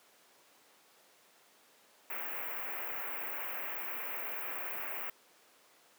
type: band-stop noise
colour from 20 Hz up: white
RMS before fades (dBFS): -39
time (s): 2.1-5.1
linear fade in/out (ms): 2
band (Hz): 2600 to 15000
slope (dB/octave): 48
effects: pink hiss -63 dBFS RMS until 5.98 s + high-pass 400 Hz 12 dB/octave